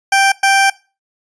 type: tone bursts at uneven times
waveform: 20% pulse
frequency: 784 Hz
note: G5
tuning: in tune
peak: -4 dBFS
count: 2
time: 0.12-0.32 / 0.43-0.7 s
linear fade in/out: 5 ms
effects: noise-tail reverb RT60 0.3 s tail -20 dB re dry + resampled to 22050 Hz